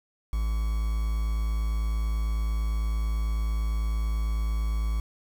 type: tone with quantisation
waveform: triangle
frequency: 54.5 Hz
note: A1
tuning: 16 cents flat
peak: -22 dBFS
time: 0.33-5 s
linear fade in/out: 0 ms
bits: 7
effects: none